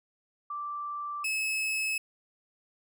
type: tone pair in turn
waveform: sine / 40% pulse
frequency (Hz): 1172 / 2587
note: D6 / E7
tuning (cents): -4 / -33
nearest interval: octave + major second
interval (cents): 1371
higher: second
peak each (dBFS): -33 / -27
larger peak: second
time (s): 0.5-1.24 / 1.24-1.98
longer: neither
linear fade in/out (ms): 5
effects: none